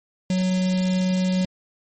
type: tone with notch filter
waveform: square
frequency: 185 Hz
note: F#3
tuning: in tune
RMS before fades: -21 dBFS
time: 0.3-1.45 s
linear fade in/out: 2 ms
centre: 1200 Hz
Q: 0.64
effects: MP3 32 kbps